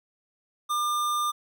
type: tone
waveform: square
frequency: 1200 Hz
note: D6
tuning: 37 cents sharp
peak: -25 dBFS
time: 0.69-1.32 s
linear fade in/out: 20 ms
effects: none